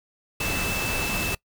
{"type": "tone in noise", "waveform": "sine", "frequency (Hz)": 2637, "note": "E7", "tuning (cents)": 0, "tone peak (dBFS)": -29, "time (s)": [0.4, 1.35], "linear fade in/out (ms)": 5, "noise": "pink", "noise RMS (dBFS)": -28, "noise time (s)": [0.4, 1.35], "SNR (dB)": -4, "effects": ["noise-tail reverb RT60 0.1 s tail -23 dB re dry"]}